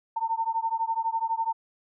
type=beating tone pair; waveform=sine; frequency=900 / 912 Hz; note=A5 / A#5; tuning=+39 / -38 cents; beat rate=12 Hz; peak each=-28 dBFS; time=0.16-1.53 s; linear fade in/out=10 ms; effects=none